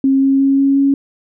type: tone with pitch steps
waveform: sine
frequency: 269.8 / 271.5 / 273.3 / 275 / 276.7 Hz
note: C#4 / C#4 / C#4 / C#4 / C#4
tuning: -47 / -36 / -24 / -14 / -3 cents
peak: -9 dBFS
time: 0.04-0.94 s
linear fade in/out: 2 ms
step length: 180 ms
effects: none